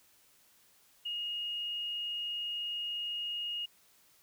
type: tone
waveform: sine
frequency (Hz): 2863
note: F7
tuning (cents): +42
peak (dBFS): -34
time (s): 1.05-3.66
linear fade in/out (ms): 10
effects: white hiss -65 dBFS RMS until 4.22 s